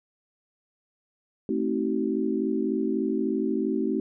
sine chord, A diminished seventh, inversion none, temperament just, 220 / 264 / 316.8 / 380.2 Hz, A3 / C4 / Eb4 / Gb4, 0 / +16 / +31 / +47 cents, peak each -29 dBFS, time 1.49-4 s, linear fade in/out 2 ms, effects none

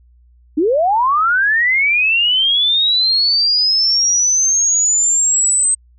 sine linear sweep, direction up, 280 to 8270 Hz, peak -11 dBFS, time 0.57-5.75 s, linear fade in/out 10 ms, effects added 60 Hz sine -46 dBFS peak until 5.98 s

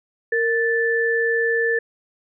sine tone pair together, 462.4 / 1757 Hz, A#4 / A6, -14 / -3 cents, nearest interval octave + major seventh, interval 2311 cents, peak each -20 dBFS, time 0.32-1.79 s, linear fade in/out 5 ms, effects none

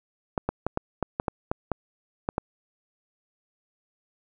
clicks, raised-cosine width 1 ms, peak -11 dBFS, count 11, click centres 0.378 / 0.49 / 0.666 / 0.774 / 1.027 / 1.199 / 1.282 / 1.515 / 1.717 / 2.289 / 2.381 s, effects none

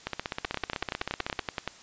two click trains, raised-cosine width 0.3 ms, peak -13 / -14 dBFS, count 14 / 22, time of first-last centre 0.45-1.676 / 0.07-1.391 s, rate 10.6 / 15.9 Hz, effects white hiss -51 dBFS RMS until 1.82 s + resampled to 16000 Hz

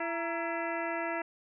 harmonic tone with a mistuned harmonic, 334.9 Hz, E4, 27 cents sharp, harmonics 1 / 2 / 3 / 4 / 5 / 6 / 7 / 8, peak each -38 / -36 / -39 / -41 / -41 / -40 / -46 / -46 dBFS, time 0-1.22 s, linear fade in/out 5 ms, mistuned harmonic 3, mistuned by -110 cents, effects none

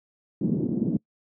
pink band-pass noise, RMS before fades -25 dBFS, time 0.41-0.97 s, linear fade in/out 5 ms, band 160 to 300 Hz, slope 24 dB/octave, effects noise-tail reverb RT60 0.1 s tail -25 dB re dry + high-pass 100 Hz 12 dB/octave

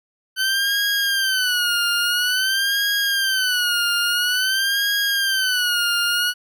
20% pulse tone with vibrato, 1519 Hz, F#6, 45 cents sharp, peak -13 dBFS, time 0.36-6.34 s, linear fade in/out 50 ms, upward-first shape sine, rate 0.49 Hz, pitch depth 130 cents each way, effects none

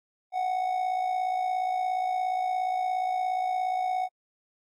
triangle tone with amplitude modulation, 740 Hz, F#5, in tune, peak -21 dBFS, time 0.32-4.09 s, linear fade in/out 50 ms, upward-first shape sine, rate 57.1 Hz, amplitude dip 55%, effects AAC 64 kbps

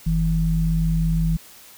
sine tone pair together, 45.63 / 162.6 Hz, F#1 / E3, -23 / -23 cents, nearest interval octave + minor seventh, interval 2200 cents, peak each -21 / -19 dBFS, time 0.06-1.37 s, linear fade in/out 10 ms, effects white hiss -46 dBFS RMS until 1.77 s

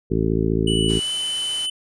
harmonic tone, 55 Hz, A1, in tune, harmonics 1 / 2 / 3 / 4 / 5 / 6 / 7 / 8, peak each -26 / -26 / -24 / -27 / -26 / -27 / -24 / -29 dBFS, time 0.1-1 s, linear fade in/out 20 ms
square tone with pitch glide, 2960 to 3026 Hz, F#7 to F#7, 0 to +38 cents, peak -23 dBFS, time 0.67-1.7 s, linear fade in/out 5 ms, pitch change +38 cents, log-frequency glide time 0.99-1.1 s
white noise, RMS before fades -35 dBFS, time 0.88-1.67 s, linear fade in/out 20 ms
effects resampled to 22050 Hz

